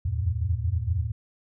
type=tone cluster; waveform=sine; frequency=77.6 / 85.9 / 90.4 / 112.3 Hz; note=D#2 / F2 / F#2 / A2; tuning=-4 / -28 / -40 / +36 cents; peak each=-29 dBFS; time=0.05-1.12 s; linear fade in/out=10 ms; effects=none